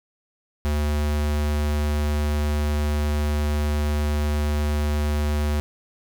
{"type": "tone", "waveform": "square", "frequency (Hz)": 74.3, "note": "D2", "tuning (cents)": 21, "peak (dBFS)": -21, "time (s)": [0.65, 5.6], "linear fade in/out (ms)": 0, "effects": []}